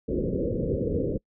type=low-pass noise; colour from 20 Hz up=white; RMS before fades=-27 dBFS; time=0.08-1.18 s; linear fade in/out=10 ms; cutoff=540 Hz; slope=96 dB/octave; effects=noise-tail reverb RT60 0.1 s tail -26 dB re dry